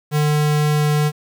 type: tone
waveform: square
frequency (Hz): 149.9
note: D3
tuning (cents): +36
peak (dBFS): -15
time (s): 0.11-1.12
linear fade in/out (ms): 50
effects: 8-bit